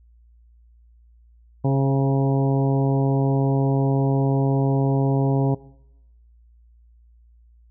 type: harmonic tone with a mistuned harmonic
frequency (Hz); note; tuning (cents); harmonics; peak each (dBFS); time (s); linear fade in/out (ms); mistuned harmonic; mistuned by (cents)
136.5; C#3; -26; 1 / 2 / 3 / 4 / 5 / 6 / 7; -18 / -24 / -28 / -30 / -32 / -34 / -35; 1.64-5.55; 10; 4; -18
effects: noise-tail reverb RT60 0.9 s tail -21 dB re dry + added 58 Hz sine -50 dBFS peak until 7.7 s